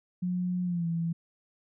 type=tone with pitch glide; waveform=sine; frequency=180 to 166.98 Hz; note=F#3 to E3; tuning=-47 to +23 cents; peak=-27 dBFS; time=0.22-1.13 s; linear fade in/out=10 ms; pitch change=-130 cents; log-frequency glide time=0.64-0.87 s; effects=none